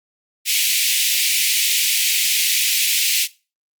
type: high-pass noise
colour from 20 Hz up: pink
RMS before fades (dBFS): -18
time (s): 0.45-3.28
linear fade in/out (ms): 50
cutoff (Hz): 2200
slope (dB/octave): 48
effects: noise-tail reverb RT60 0.3 s tail -19 dB re dry + Opus 48 kbps